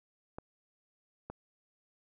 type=clicks; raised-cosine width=1 ms; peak=-27 dBFS; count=2; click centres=0.385 / 1.3 s; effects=none